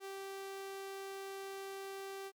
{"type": "tone", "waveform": "sawtooth", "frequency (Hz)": 390, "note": "G4", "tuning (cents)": -9, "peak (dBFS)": -39, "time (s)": [0, 2.32], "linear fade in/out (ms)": 50, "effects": ["MP3 96 kbps"]}